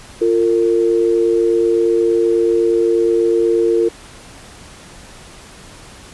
sine tone pair together, 347.2 / 455.5 Hz, F4 / A#4, -10 / -40 cents, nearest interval perfect fourth, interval 470 cents, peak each -14 dBFS, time 0.21-3.89 s, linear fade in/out 10 ms, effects pink hiss -39 dBFS RMS until 6.13 s + resampled to 24000 Hz

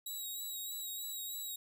5% pulse tone with vibrato, 3848 Hz, B7, 46 cents flat, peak -33 dBFS, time 0.06-1.56 s, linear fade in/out 5 ms, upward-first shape sine, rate 3.2 Hz, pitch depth 35 cents each way, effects none

